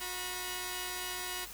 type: tone pair together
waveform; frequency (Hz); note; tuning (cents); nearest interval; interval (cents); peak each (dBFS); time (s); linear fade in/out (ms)
5% pulse; 363.3 / 970; F#4 / B5; -32 / -31; octave + perfect fourth; 1701; -28; 0-1.46; 20
effects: added 50 Hz sine -56 dBFS peak until 1.53 s + white hiss -47 dBFS RMS until 1.53 s